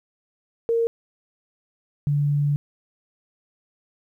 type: tone pair in turn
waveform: sine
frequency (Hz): 461.6 / 144.85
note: A#4 / D3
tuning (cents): -17 / -24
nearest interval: octave + minor sixth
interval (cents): 2007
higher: first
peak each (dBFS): -18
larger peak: neither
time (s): 0.69-0.87 / 2.07-2.56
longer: second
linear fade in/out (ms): 0
effects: 10-bit